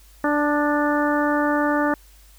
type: harmonic tone with a mistuned harmonic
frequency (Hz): 293.7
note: D4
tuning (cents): 0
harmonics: 1 / 2 / 3 / 4 / 5 / 6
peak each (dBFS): -21 / -24 / -26 / -27 / -28 / -29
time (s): 0.24-1.94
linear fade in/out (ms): 2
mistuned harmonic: 4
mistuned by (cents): +20
effects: added 50 Hz sine -48 dBFS peak until 2.38 s + white hiss -54 dBFS RMS until 2.38 s